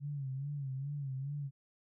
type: tone with vibrato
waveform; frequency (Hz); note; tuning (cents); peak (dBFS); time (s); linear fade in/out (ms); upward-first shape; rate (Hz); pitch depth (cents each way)
sine; 138.59; C#3; 0; -36; 0-1.51; 50; sine; 2.4; 93
effects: none